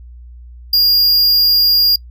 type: tone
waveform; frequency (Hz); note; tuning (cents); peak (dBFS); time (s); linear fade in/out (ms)
square; 4827; D8; +47; -9; 0.73-1.96; 5
effects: noise-tail reverb RT60 0.1 s tail -25 dB re dry + added 60 Hz sine -33 dBFS peak until 2.1 s